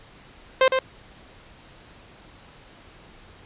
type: tone with echo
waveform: sawtooth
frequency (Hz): 523.3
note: C5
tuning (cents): 0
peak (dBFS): -10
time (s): 0.61-0.68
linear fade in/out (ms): 2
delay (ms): 110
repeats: 1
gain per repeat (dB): -5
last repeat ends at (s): 0.79
effects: pink hiss -49 dBFS RMS until 3.45 s + resampled to 8000 Hz